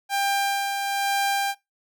sawtooth tone with tremolo, 795 Hz, G5, 24 cents sharp, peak -17 dBFS, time 0.09-1.55 s, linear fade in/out 50 ms, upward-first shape sine, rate 1.1 Hz, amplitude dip 40%, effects noise-tail reverb RT60 0.2 s tail -22 dB re dry

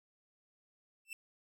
45% pulse tone with exponential growth, 2666 Hz, E7, 19 cents sharp, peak -37 dBFS, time 1.05-1.13 s, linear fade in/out 1 ms, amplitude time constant 16 ms, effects none

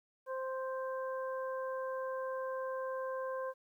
harmonic tone, 523.3 Hz, C5, in tune, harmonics 1 / 2 / 3, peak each -37 / -42 / -48 dBFS, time 0.26-3.54 s, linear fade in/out 50 ms, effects 12-bit

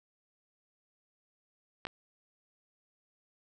clicks, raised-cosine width 0.3 ms, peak -19 / -26 dBFS, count 2, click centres 1.852 / 1.869 s, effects none

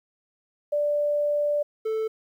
sine / triangle tone pair in turn, 587.3 / 440 Hz, D5 / A4, 0 / 0 cents, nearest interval perfect fourth, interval 500 cents, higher first, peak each -21 / -22 dBFS, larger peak first, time 0.72-1.63 / 1.85-2.08 s, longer first, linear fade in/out 10 ms, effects 10-bit

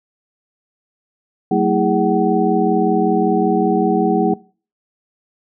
sine tone cluster, 186.2 / 225.9 / 325.5 / 410.8 / 753 Hz, F#3 / A3 / E4 / G#4 / F#5, +11 / +46 / -22 / -19 / +30 cents, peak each -19 dBFS, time 1.51-4.34 s, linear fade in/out 5 ms, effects noise-tail reverb RT60 0.4 s tail -23 dB re dry

